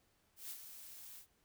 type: noise with ADSR envelope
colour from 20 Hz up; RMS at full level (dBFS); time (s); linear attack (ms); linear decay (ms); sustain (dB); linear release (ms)
blue; -45; 0.36-1.27; 140; 68; -8; 94
effects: pink hiss -75 dBFS RMS until 1.44 s